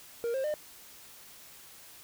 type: tone with pitch steps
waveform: triangle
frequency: 468.6 / 532.1 / 604.2 Hz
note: A#4 / C5 / D5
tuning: +9 / +29 / +49 cents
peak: -27 dBFS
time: 0.24-0.54 s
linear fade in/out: 0 ms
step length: 100 ms
effects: white hiss -52 dBFS RMS until 2.03 s